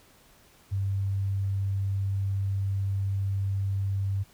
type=tone; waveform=sine; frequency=98 Hz; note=G2; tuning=in tune; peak=-25 dBFS; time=0.71-4.24 s; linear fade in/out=20 ms; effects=pink hiss -58 dBFS RMS until 4.33 s